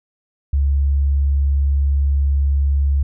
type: tone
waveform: sine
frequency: 69.9 Hz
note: C#2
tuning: 15 cents sharp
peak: -13 dBFS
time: 0.53-3.03 s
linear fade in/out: 5 ms
effects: none